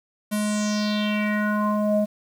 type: tone with low-pass filter sweep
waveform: square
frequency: 210 Hz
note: G#3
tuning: 19 cents sharp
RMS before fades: -23 dBFS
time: 0.31-2.06 s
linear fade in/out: 20 ms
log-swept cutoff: 12000 to 530 Hz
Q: 4.3
effects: 8-bit